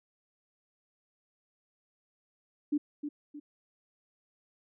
sine tone with echo, 293.7 Hz, D4, in tune, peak -25 dBFS, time 2.72-2.78 s, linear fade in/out 10 ms, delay 310 ms, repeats 2, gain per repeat -8 dB, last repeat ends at 3.4 s, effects none

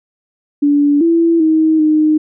sine tone with pitch steps, 288.8 / 333.7 / 316.4 / 308 Hz, D4 / E4 / D#4 / D#4, -29 / +21 / +29 / -17 cents, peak -8 dBFS, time 0.62-2.18 s, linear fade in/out 10 ms, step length 390 ms, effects none

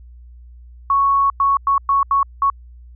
sine tone bursts at uneven times, 1108.7 Hz, C#6, in tune, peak -12 dBFS, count 6, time 0.9-1.3 / 1.4-1.57 / 1.67-1.78 / 1.89-2.03 / 2.11-2.23 / 2.42-2.5 s, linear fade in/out 2 ms, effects added 60 Hz sine -38 dBFS peak until 2.95 s

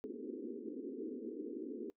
pink band-pass noise, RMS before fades -44 dBFS, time 0.04-1.9 s, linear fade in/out 0 ms, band 230 to 460 Hz, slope 96 dB/octave, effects noise-tail reverb RT60 0.1 s tail -21 dB re dry

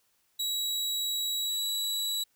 sawtooth tone with pitch glide, 3886 to 3911 Hz, B7 to B7, -29 to -18 cents, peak -26 dBFS, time 0.39-2.24 s, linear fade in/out 10 ms, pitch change +11 cents, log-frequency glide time 1.38-1.66 s, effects white hiss -71 dBFS RMS until 2.35 s

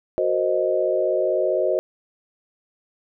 sine chord, C half-diminished seventh, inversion second, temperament equal with one note detuned, 370 / 466.2 / 526.6 / 622.3 Hz, Gb4 / Bb4 / C5 / Eb5, 0 / 0 / +11 / 0 cents, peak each -24 / -28 / -23 / -22 dBFS, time 0.18-1.79 s, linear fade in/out 0 ms, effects none

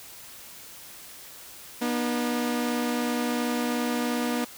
sawtooth tone pair together, 241.5 / 304.3 Hz, B3 / D#4, -39 / -38 cents, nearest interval major third, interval 401 cents, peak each -22 / -28 dBFS, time 1.81-4.45 s, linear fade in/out 10 ms, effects white hiss -45 dBFS RMS until 4.57 s

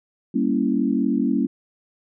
sine chord, G diminished seventh, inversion none, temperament equal, 196 / 233.1 / 277.2 / 329.6 Hz, G3 / Bb3 / Db4 / Fb4, 0 / 0 / 0 / 0 cents, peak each -25 / -22 / -22 / -27 dBFS, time 0.34-1.47 s, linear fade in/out 10 ms, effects none

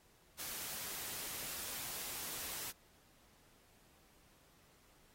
white noise, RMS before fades -44 dBFS, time 0.38-2.72 s, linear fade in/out 20 ms, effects pink hiss -68 dBFS RMS until 5.14 s + AAC 48 kbps

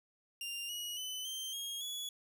sawtooth tone with pitch steps, 2794 / 2904 / 3019 / 3138 / 3262 / 3391 Hz, F7 / F#7 / F#7 / G7 / G#7 / G#7, 0 / -33 / +34 / +1 / -32 / +35 cents, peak -36 dBFS, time 0.41-2.09 s, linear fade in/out 2 ms, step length 280 ms, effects none

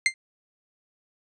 40% pulse tone with exponential decay, 2093 Hz, C7, in tune, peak -13 dBFS, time 0.06-0.14 s, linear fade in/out 1 ms, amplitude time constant 17 ms, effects resampled to 22050 Hz

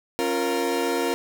30% pulse chord, Bb minor, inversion first, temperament equal with one note detuned, 273.5 / 349.2 / 466.2 Hz, Db4 / F4 / Bb4, -23 / 0 / 0 cents, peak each -26 / -24 / -23 dBFS, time 0.19-1.14 s, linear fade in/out 0 ms, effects none

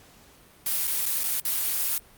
blue noise with dropouts, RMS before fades -26 dBFS, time 0.66-1.98 s, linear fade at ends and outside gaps 2 ms, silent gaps 0.872-0.875 / 1.057-1.061 / 1.235-1.239 / 1.401-1.45 s, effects pink hiss -54 dBFS RMS until 2.17 s + Opus 48 kbps

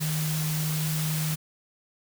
sine tone in noise, 155.56 Hz, D#3, in tune, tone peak -26 dBFS, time 0-1.36 s, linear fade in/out 20 ms, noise white, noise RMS -33 dBFS, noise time 0-1.36 s, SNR +4 dB, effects none

